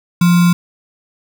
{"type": "tone with sample-and-hold", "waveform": "sine", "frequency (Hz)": 174.61, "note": "F3", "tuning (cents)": 0, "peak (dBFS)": -7, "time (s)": [0.21, 0.53], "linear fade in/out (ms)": 5, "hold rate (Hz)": 1225, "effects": []}